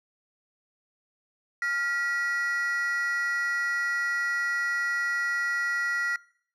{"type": "tone pair together", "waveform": "triangle", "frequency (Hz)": [1400, 1931.6], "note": ["F6", "B6"], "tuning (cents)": [4, -39], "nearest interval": "tritone", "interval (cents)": 557, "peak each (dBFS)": [-27, -24], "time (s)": [1.62, 6.16], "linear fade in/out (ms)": 2, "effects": ["noise-tail reverb RT60 0.6 s tail -23 dB re dry", "tanh soft clip ceiling -21 dBFS"]}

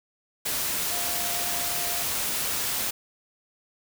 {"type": "tone in noise", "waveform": "sine", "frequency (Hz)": 701, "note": "F5", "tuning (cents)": 6, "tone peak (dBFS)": -37, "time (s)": [0.91, 2.03], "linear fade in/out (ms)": 10, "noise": "white", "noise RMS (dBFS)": -28, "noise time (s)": [0.45, 2.91], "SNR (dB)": -12, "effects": []}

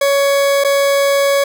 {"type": "tone with dropouts", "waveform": "40% pulse", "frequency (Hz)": 559, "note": "C#5", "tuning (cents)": 14, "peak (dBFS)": -10, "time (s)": [0.01, 1.44], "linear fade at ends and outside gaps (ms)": 5, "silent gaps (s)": [0.639, 0.646], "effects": []}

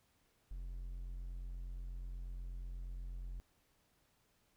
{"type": "tone", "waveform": "triangle", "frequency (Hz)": 44.17, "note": "F1", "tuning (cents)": 20, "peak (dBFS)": -40, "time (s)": [0.51, 3.4], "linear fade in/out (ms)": 0, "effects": ["pink hiss -75 dBFS RMS until 4.56 s"]}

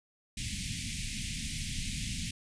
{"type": "band-stop noise", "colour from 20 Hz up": "pink", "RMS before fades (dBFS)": -36, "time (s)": [0.37, 2.31], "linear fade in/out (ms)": 5, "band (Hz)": [250, 2100], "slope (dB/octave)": 48, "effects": ["resampled to 22050 Hz"]}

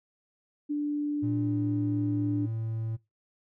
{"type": "tone", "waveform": "sine", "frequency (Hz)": 293.7, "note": "D4", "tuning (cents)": 0, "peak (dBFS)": -26, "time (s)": [0.69, 2.47], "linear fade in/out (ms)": 20}
{"type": "tone with pitch glide", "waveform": "triangle", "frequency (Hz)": [115.8, 112.44], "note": ["A#2", "A2"], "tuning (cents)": [-11, 38], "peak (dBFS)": -28, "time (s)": [1.22, 2.97], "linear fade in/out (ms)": 20, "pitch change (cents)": -51, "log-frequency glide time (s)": [1.39, 1.56]}
{"effects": ["noise-tail reverb RT60 0.2 s tail -19 dB re dry"]}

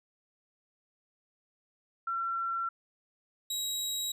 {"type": "tone pair in turn", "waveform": ["sine", "25% pulse"], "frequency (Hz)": [1357, 3838], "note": ["E6", "A#7"], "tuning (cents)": [50, 50], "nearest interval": "octave + tritone", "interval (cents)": 1800, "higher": "second", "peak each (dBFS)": [-30, -28], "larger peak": "second", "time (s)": [[2.07, 2.69], [3.5, 4.12]], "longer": "neither", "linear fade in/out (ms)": 5, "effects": []}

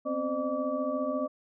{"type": "tone cluster", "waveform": "sine", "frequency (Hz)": [252.4, 266.8, 518, 604, 1151], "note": ["B3", "C4", "C5", "D5", "D6"], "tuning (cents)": [38, 34, -17, 48, -35], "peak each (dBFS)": [-37, -33, -38, -31, -37], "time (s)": [0.05, 1.28], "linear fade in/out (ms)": 20, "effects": []}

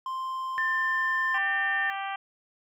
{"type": "tone", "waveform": "triangle", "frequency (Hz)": 1046.5, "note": "C6", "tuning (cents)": 0, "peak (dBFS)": -28, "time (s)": [0.06, 1.38], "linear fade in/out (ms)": 2}
{"type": "tone with pitch glide", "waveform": "sine", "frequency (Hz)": [1785, 1809.9], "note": ["A6", "A6"], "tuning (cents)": [24, 48], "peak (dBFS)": -25, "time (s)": [0.58, 1.9], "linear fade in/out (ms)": 0, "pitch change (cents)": 24, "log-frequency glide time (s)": [1.36, 1.48]}
{"type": "harmonic tone", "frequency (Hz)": 392, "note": "G4", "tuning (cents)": 0, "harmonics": [2, 3, 4, 5, 6, 7, 8], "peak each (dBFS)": [-33, -37, -39, -41, -43, -44, -45], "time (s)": [1.34, 2.16], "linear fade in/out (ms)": 5}
{"effects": []}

